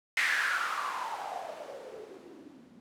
violet noise with low-pass filter sweep, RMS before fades -35 dBFS, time 0.17-2.8 s, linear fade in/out 0 ms, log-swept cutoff 2000 to 220 Hz, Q 6.4, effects none

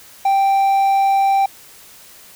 triangle tone, 784 Hz, G5, in tune, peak -10 dBFS, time 0.25-1.46 s, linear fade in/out 5 ms, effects white hiss -43 dBFS RMS until 2.35 s

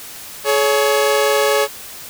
sawtooth tone pair together, 425.1 / 558.6 Hz, G#4 / C#5, +40 / +13 cents, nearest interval perfect fourth, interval 473 cents, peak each -12 dBFS, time 0.44-1.68 s, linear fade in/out 50 ms, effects white hiss -34 dBFS RMS until 2.09 s

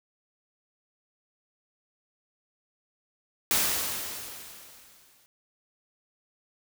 white noise with exponential decay, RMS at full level -23 dBFS, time 3.51-5.26 s, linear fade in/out 0 ms, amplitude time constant 380 ms, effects none

